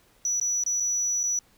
sine tone with dropouts, 5900 Hz, F#8, 6 cents flat, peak -22 dBFS, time 0.25-1.39 s, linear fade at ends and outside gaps 1 ms, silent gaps 0.399-0.413 / 0.637-0.663 / 0.8-0.804 / 1.232-1.237 s, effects tanh soft clip ceiling -20 dBFS + pink hiss -61 dBFS RMS until 1.57 s

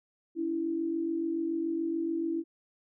sine tone pair together, 284.5 / 331.5 Hz, C#4 / E4, +45 / +10 cents, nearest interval minor third, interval 265 cents, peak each -36 / -29 dBFS, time 0.35-2.44 s, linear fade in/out 50 ms, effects none

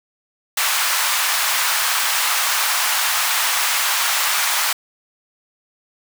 pink high-pass noise, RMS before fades -19 dBFS, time 0.57-4.73 s, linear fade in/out 5 ms, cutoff 910 Hz, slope 24 dB/octave, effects none

